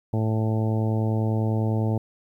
harmonic tone, 110 Hz, A2, in tune, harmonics 1 / 2 / 3 / 4 / 5 / 6 / 7 / 8, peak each -22 / -28 / -32 / -34 / -36 / -38 / -39 / -40 dBFS, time 0.13-1.98 s, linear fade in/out 5 ms, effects 10-bit

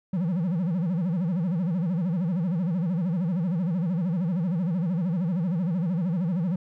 triangle tone with vibrato, 174.61 Hz, F3, in tune, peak -21 dBFS, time 0.13-6.56 s, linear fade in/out 5 ms, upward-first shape sine, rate 13 Hz, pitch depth 190 cents each way, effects none

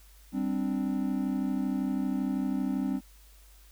triangle chord, G suspended fourth, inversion none, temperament just, 196 / 261.3 / 294 Hz, G3 / C4 / D4, 0 / -2 / +2 cents, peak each -30 / -28 / -32 dBFS, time 0.32-3.01 s, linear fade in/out 50 ms, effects added 50 Hz sine -53 dBFS peak until 3.71 s + white hiss -60 dBFS RMS until 3.71 s

